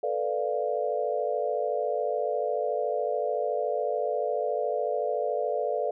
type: chord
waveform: sine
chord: B half-diminished seventh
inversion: third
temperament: equal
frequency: 440 / 493.9 / 587.3 / 698.5 Hz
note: A4 / B4 / D5 / F5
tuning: 0 / 0 / 0 / 0 cents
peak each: -31 / -31 / -30 / -32 dBFS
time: 0.03-5.91 s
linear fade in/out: 5 ms
effects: none